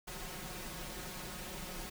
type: noise with comb filter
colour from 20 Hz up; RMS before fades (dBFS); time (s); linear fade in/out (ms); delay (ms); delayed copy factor
pink; -44; 0.07-1.9; 10; 5.5; +0.85
effects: none